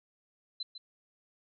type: tone with echo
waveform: sine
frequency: 4049 Hz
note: B7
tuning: 42 cents sharp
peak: -34 dBFS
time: 0.6-0.63 s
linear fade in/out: 5 ms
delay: 150 ms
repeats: 1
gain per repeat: -9 dB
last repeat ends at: 0.78 s
effects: none